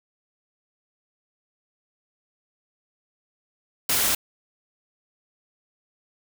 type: noise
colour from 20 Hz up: white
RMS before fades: -22 dBFS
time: 3.89-4.15 s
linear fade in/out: 5 ms
effects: none